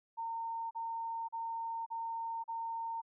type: tone bursts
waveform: sine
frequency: 914 Hz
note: A#5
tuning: 34 cents flat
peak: -36 dBFS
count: 5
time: 0.17-3.018 s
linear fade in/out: 20 ms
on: 540 ms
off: 37 ms
effects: none